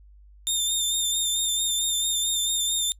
20% pulse tone with vibrato, 3617 Hz, A7, 47 cents sharp, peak -17 dBFS, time 0.47-2.92 s, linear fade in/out 0 ms, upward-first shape sine, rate 4.5 Hz, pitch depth 33 cents each way, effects noise-tail reverb RT60 0.1 s tail -24 dB re dry + added 50 Hz sine -48 dBFS peak until 2.99 s

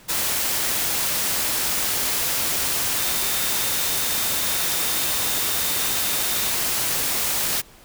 sine tone in noise, 3647 Hz, A#7, 39 cents flat, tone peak -34 dBFS, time 2.97-6.52 s, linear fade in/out 20 ms, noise white, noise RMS -23 dBFS, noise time 0.08-7.62 s, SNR -14 dB, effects pink hiss -49 dBFS RMS until 7.84 s

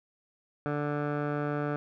15% pulse tone with low-pass filter, 146.83 Hz, D3, in tune, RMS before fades -31 dBFS, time 0.66-1.76 s, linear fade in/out 0 ms, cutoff 1300 Hz, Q 1.8, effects none

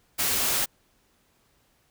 white noise, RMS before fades -25 dBFS, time 0.18-0.66 s, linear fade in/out 20 ms, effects pink hiss -66 dBFS RMS until 1.9 s

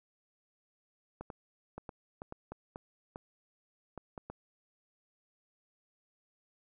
clicks, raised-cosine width 1 ms, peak -28 dBFS, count 12, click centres 1.21 / 1.302 / 1.78 / 1.892 / 2.219 / 2.324 / 2.52 / 2.759 / 3.159 / 3.977 / 4.178 / 4.3 s, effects none

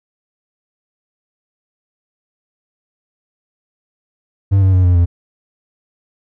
triangle tone with pitch steps, 98 / 94.94 / 91.97 / 89.09 / 86.31 Hz, G2 / F#2 / F#2 / F2 / F2, 0 / +45 / -10 / +35 / -20 cents, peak -6 dBFS, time 4.51-5.06 s, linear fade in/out 20 ms, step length 110 ms, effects none

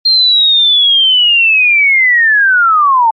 sine linear sweep, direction down, 4212 to 872 Hz, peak -5 dBFS, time 0.05-3.11 s, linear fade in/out 10 ms, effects MP3 32 kbps

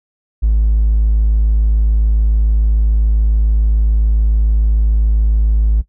triangle tone, 53.5 Hz, A1, 48 cents flat, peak -6 dBFS, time 0.42-5.82 s, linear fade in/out 20 ms, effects noise-tail reverb RT60 0.1 s tail -17 dB re dry + tanh soft clip ceiling -5 dBFS

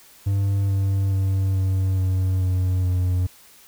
triangle tone with pitch steps, 98.9 / 97.48 / 96.08 / 94.71 / 93.35 / 92.01 / 90.69 Hz, G2 / G2 / G2 / F#2 / F#2 / F#2 / F#2, +16 / -9 / -34 / +41 / +16 / -9 / -34 cents, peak -16 dBFS, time 0.26-3.27 s, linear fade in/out 10 ms, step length 430 ms, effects white hiss -50 dBFS RMS until 3.67 s

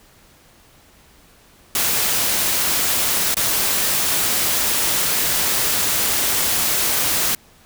white noise with dropouts, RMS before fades -19 dBFS, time 1.75-7.35 s, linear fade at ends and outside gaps 2 ms, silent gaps 3.344-3.368 s, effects pink hiss -51 dBFS RMS until 7.65 s

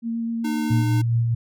sine tone with vibrato, 230.1 Hz, A#3, 22 cents flat, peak -23 dBFS, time 0.02-0.85 s, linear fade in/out 50 ms, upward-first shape sine, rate 7.8 Hz, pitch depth 10 cents each way
square tone, 304 Hz, D#4, 40 cents flat, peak -26 dBFS, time 0.44-1.02 s, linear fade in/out 10 ms
sine tone with tremolo, 116.54 Hz, A#2, in tune, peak -16 dBFS, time 0.7-1.35 s, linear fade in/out 10 ms, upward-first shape sine, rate 4.8 Hz, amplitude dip 30%
effects none

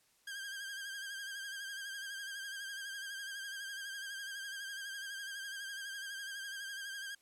sawtooth tone with vibrato, 1600 Hz, G6, 35 cents sharp, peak -38 dBFS, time 0.27-7.15 s, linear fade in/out 5 ms, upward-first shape sine, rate 12 Hz, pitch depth 50 cents each way, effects white hiss -71 dBFS RMS until 7.21 s + low-pass 12000 Hz 12 dB/octave

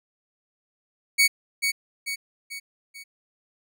sawtooth tone with echo, 2236 Hz, C#7, 14 cents sharp, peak -12 dBFS, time 1.18-1.28 s, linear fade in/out 20 ms, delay 440 ms, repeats 4, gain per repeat -6 dB, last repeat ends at 3.04 s, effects none

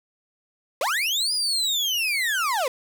35% pulse linear two-way sweep, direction up then down, 470 to 5000 to 476.3 Hz, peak -20 dBFS, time 0.81-2.68 s, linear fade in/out 2 ms, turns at 1.33 s, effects none

